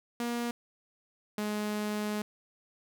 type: tone pair in turn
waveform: sawtooth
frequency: 237.8 / 210.2 Hz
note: A#3 / G#3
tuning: +35 / +21 cents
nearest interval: major second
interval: 214 cents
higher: first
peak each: -27 dBFS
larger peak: neither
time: 0.2-0.51 / 1.38-2.22 s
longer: second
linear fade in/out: 2 ms
effects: none